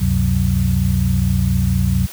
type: tone cluster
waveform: sine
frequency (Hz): 68.2 / 92.6 / 127.8 / 185.2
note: C#2 / F#2 / C3 / F#3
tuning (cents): -28 / +2 / -40 / +2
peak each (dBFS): -19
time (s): 0-2.07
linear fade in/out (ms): 20
effects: white hiss -35 dBFS RMS until 2.12 s